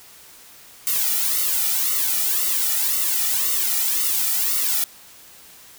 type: noise with flanger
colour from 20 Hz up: blue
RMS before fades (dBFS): -21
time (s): 0.87-4.84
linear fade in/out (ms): 0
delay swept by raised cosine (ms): 1.2 to 1.9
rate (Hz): 1.9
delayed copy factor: -1
effects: white hiss -46 dBFS RMS until 5.78 s